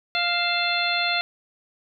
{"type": "harmonic tone with a mistuned harmonic", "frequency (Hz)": 698.5, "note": "F5", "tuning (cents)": 0, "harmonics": [1, 2, 3, 4, 5, 6], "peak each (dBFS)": [-28, -28, -28, -28, -28, -28], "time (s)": [0.15, 1.21], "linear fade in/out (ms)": 0, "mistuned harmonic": 4, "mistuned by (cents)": -79, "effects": []}